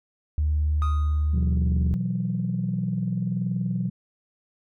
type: tone with pitch glide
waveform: sine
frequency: 75.4 to 76.06 Hz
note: D2 to D#2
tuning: +46 to -39 cents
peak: -19 dBFS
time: 0.38-1.94 s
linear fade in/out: 0 ms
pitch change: +15 cents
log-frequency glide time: 1.14-1.75 s
type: tone with exponential decay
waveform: triangle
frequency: 1244.5 Hz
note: D#6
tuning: in tune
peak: -24 dBFS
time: 0.82-1.56 s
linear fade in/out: 0 ms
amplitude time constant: 160 ms
type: chord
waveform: sine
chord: B suspended fourth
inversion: none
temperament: just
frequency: 123.47 / 164.63 / 185.21 Hz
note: B2 / E3 / F#3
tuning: 0 / -2 / +2 cents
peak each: -28 / -29 / -26 dBFS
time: 1.33-3.9 s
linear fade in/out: 10 ms
effects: tanh soft clip ceiling -15 dBFS